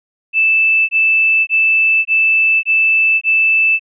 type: tone bursts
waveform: sine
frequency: 2637 Hz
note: E7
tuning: in tune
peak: -9 dBFS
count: 6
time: 0.33-3.795 s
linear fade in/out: 50 ms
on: 560 ms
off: 21 ms
effects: none